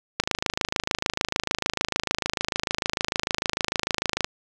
click train, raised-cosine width 0.2 ms, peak -5 dBFS, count 109, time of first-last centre 0.2-4.245 s, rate 26.7 Hz, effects none

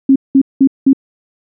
sine tone bursts, 270 Hz, C#4, 45 cents flat, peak -4 dBFS, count 4, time 0.09-0.932 s, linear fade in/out 5 ms, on 68 ms, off 190 ms, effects none

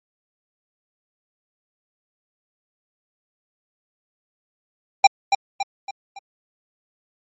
square tone with echo, 794 Hz, G5, 22 cents sharp, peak -7 dBFS, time 5.04-5.07 s, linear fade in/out 5 ms, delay 280 ms, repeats 4, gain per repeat -7 dB, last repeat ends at 6.19 s, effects MP3 32 kbps

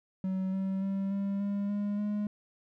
triangle tone with pitch steps, 188.7 / 191.78 / 194.9 / 198.08 / 201.3 / 204.6 / 207.9 Hz, F#3 / G3 / G3 / G3 / G3 / G#3 / G#3, +34 / -38 / -10 / +18 / +46 / -26 / +2 cents, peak -27 dBFS, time 0.24-2.27 s, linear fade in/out 2 ms, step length 290 ms, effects none

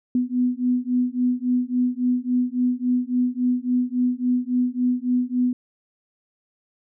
sine beating tone pair, 246.9 / 250.5 Hz, B3 / B3, 0 / +25 cents, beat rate 3.6 Hz, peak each -22 dBFS, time 0.15-5.53 s, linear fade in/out 2 ms, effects none

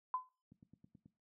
sine tone with exponential decay, 1017 Hz, C6, 50 cents flat, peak -31 dBFS, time 0.14-0.29 s, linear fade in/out 1 ms, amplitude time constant 31 ms
click train, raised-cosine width 5 ms, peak -40 dBFS, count 6, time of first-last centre 0.52-1.059 s, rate 9.28 Hz
effects noise-tail reverb RT60 0.3 s tail -17 dB re dry + high-pass 200 Hz 12 dB/octave

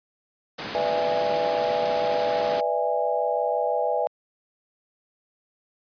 pink noise, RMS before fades -31 dBFS, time 0.58-2.61 s, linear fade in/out 10 ms
sine chord, E dominant seventh, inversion second, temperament just, 494.4 / 593.3 / 659.3 / 824.1 Hz, B4 / D5 / E5 / G#5, +2 / +18 / 0 / -14 cents, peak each -27 dBFS, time 0.75-4.07 s, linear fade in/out 0 ms
effects high-pass 200 Hz 12 dB/octave + resampled to 11025 Hz

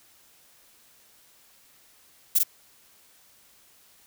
violet noise with echo, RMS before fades -19 dBFS, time 2.35-2.39 s, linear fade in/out 10 ms, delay 45 ms, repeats 1, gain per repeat -2 dB, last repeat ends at 2.435 s, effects white hiss -58 dBFS RMS until 4.06 s

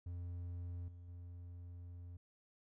triangle tone with level steps, 87.6 Hz, F2, 6 cents sharp, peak -40 / -49 / -46 dBFS, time 0.06-2.17 s, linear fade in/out 5 ms, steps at 0.88 / 1.08 s, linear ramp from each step 2 ms, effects none

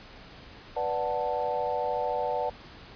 sine chord, B minor seventh, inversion none, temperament equal, 493.9 / 587.3 / 740 / 880 Hz, B4 / D5 / F#5 / A5, 0 / 0 / 0 / 0 cents, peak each -32 dBFS, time 0.76-2.5 s, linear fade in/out 10 ms, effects pink hiss -48 dBFS RMS until 2.95 s + resampled to 11025 Hz

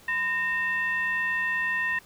sine tone with frequency modulation, 1841 Hz, A#6, 22 cents flat, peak -24 dBFS, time 0.08-1.99 s, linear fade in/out 5 ms, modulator 826 Hz, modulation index 0.59, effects pink hiss -53 dBFS RMS until 2.05 s

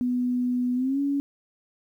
sine tone with pitch glide, 247.7 to 281.3 Hz, B3 to C#4, +5 to +26 cents, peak -22 dBFS, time 0.01-1.2 s, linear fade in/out 0 ms, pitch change +221 cents, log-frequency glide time 0.75-1 s, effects 10-bit

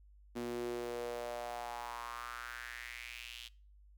sawtooth tone with high-pass filter sweep, 119.8 Hz, A#2, 48 cents sharp, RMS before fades -43 dBFS, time 0.35-3.49 s, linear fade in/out 20 ms, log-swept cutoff 280 to 3200 Hz, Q 4.2, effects noise-tail reverb RT60 0.4 s tail -23 dB re dry + added 50 Hz sine -58 dBFS peak until 3.97 s

